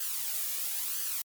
blue noise with flanger, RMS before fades -33 dBFS, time 0-1.22 s, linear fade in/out 5 ms, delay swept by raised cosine 0.64 to 1.74 ms, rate 0.99 Hz, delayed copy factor +0.6, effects MP3 96 kbps

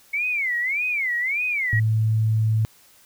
sine tone with vibrato, 2182 Hz, C#7, 28 cents flat, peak -21 dBFS, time 0.13-1.8 s, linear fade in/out 10 ms, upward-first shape sine, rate 1.7 Hz, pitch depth 240 cents each way
sine tone, 110 Hz, A2, in tune, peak -17 dBFS, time 1.73-2.65 s, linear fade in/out 0 ms
effects white hiss -54 dBFS RMS until 3.05 s

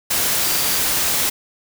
sine tone in noise, 4709 Hz, D8, 4 cents sharp, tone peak -29 dBFS, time 0.44-0.79 s, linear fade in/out 10 ms, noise white, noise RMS -19 dBFS, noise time 0.1-1.3 s, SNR -13 dB, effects none

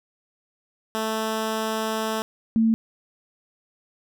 10% pulse / sine tone pair in turn, 220 / 224.6 Hz, A3 / A3, 0 / +36 cents, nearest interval unison, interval 36 cents, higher second, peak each -16 / -16 dBFS, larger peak neither, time 0.95-2.22 / 2.56-2.74 s, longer first, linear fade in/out 0 ms, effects none

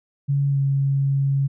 sine tone with pitch glide, 140.4 to 137.99 Hz, C#3 to C#3, +22 to -8 cents, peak -17 dBFS, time 0.28-1.48 s, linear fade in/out 20 ms, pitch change -30 cents, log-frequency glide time 0.49-0.59 s, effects none

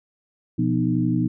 harmonic tone with a mistuned harmonic, 61.74 Hz, B1, in tune, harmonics 2 / 3 / 4 / 5, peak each -24 / -24 / -24 / -24 dBFS, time 0.58-1.28 s, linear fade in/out 10 ms, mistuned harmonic 3, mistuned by -100 cents, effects none

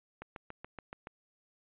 click train, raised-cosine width 0.5 ms, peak -28 dBFS, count 7, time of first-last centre 0.22-1.071 s, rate 7.05 Hz, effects resampled to 8000 Hz

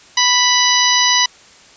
harmonic tone, 987.8 Hz, B5, in tune, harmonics 1 / 2 / 3 / 4 / 5 / 6, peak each -18 / -18 / -18 / -18 / -18 / -18 dBFS, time 0.17-1.26 s, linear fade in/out 5 ms, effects white hiss -44 dBFS RMS until 1.76 s + resampled to 16000 Hz

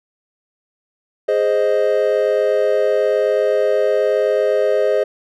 triangle chord, Ab major, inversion none, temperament equal, 415.3 / 523.3 / 622.3 Hz, Ab4 / C5 / Eb5, 0 / 0 / 0 cents, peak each -16 dBFS, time 1.28-5.04 s, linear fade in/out 10 ms, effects none

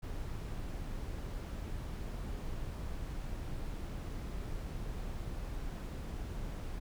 brown noise, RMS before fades -40 dBFS, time 0.02-6.8 s, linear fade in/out 20 ms, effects none

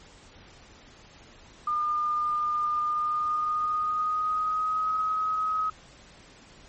sine tone with pitch glide, 1209 to 1268.4 Hz, D6 to D#6, +50 to +33 cents, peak -24 dBFS, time 1.67-5.7 s, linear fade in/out 5 ms, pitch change +83 cents, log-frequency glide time 2.79-4.96 s, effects pink hiss -52 dBFS RMS until 6.68 s + MP3 32 kbps

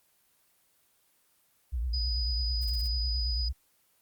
sine tone with vibrato, 60.1 Hz, B1, 46 cents flat, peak -28 dBFS, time 1.72-3.53 s, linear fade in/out 20 ms, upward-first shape sine, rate 9.1 Hz, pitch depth 150 cents each way
sine tone, 4964 Hz, D#8, 5 cents flat, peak -32 dBFS, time 1.93-3.49 s, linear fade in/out 10 ms
blue noise bursts, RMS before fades -45 dBFS, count 5, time 2.62-2.869 s, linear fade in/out 5 ms, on 25 ms, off 31 ms
effects white hiss -68 dBFS RMS until 4.01 s + Opus 24 kbps

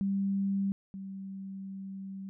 sine tone pair in turn, 196.5 / 193.57 Hz, G3 / G3, +4 / -22 cents, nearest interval unison, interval 26 cents, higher first, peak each -27 / -38 dBFS, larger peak first, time 0.01-0.72 / 0.94-2.29 s, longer second, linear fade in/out 0 ms, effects none

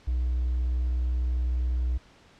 triangle tone with hard clipping, 61.8 Hz, B1, 2 cents sharp, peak -24 dBFS, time 0.07-1.98 s, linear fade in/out 10 ms, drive 4 dB, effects pink hiss -56 dBFS RMS until 2.39 s + low-pass 5000 Hz 12 dB/octave

